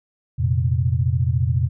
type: chord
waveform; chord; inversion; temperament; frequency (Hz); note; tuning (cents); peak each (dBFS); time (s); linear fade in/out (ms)
sine; F suspended fourth; none; equal; 87.31 / 116.54 / 130.81; F2 / Bb2 / C3; 0 / 0 / 0; -21; 0.38-1.69; 20
effects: none